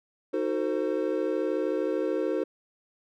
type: chord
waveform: triangle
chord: D# diminished seventh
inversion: none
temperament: equal with one note detuned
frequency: 311.1 / 370 / 450 / 523.3 Hz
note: D#4 / F#4 / A4 / C5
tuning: 0 / 0 / +39 / 0 cents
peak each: -29 dBFS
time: 0.33-2.44 s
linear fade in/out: 10 ms
effects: none